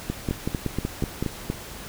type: two click trains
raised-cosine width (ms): 3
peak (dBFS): -12 / -12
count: 6 / 7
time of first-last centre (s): 0.31-1.5 / 0.1-1.226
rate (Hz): 4.2 / 5.33
effects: pink hiss -39 dBFS RMS until 1.88 s